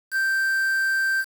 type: tone with quantisation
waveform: triangle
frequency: 1566 Hz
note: G6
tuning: 2 cents flat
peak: -18 dBFS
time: 0.11-1.25 s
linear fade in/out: 50 ms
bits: 6
effects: none